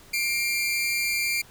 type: tone pair together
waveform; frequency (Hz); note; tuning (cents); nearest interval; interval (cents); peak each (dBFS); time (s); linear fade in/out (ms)
sawtooth; 2136 / 2366; C7 / D7; +35 / +12; major second; 177; -28 / -21; 0.13-1.42; 10
effects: pink hiss -51 dBFS RMS until 1.5 s